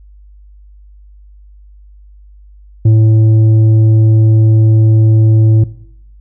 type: tone with tanh clipping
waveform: sine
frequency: 110 Hz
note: A2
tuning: in tune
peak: -5 dBFS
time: 2.85-5.64 s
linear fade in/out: 5 ms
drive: 6 dB
effects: noise-tail reverb RT60 0.8 s tail -19 dB re dry + added 50 Hz sine -36 dBFS peak until 6.2 s